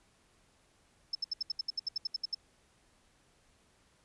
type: tone bursts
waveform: sine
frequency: 5260 Hz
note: E8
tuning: 5 cents flat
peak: -30 dBFS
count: 14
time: 1.13-2.347 s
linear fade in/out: 5 ms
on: 21 ms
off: 71 ms
effects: pink hiss -68 dBFS RMS until 4.04 s + resampled to 24000 Hz